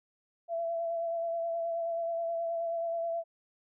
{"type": "tone with vibrato", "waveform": "sine", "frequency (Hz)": 671, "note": "E5", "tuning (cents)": 31, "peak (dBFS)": -30, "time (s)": [0.48, 3.24], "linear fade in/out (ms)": 50, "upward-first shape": "sine", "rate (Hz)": 9.4, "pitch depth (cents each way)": 22, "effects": []}